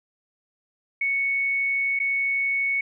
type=tone with dropouts; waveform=sine; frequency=2217 Hz; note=C#7; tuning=in tune; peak=-21 dBFS; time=1.01-2.81 s; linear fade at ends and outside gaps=5 ms; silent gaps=1.991-1.999 s; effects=none